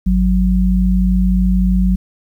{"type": "tone pair together", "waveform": "sine", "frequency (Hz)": [51.69, 185], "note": ["G#1", "F#3"], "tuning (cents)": [-7, 0], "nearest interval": "octave + minor seventh", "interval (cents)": 2207, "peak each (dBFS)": -13, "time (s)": [0.06, 1.96], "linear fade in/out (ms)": 10, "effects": ["8-bit"]}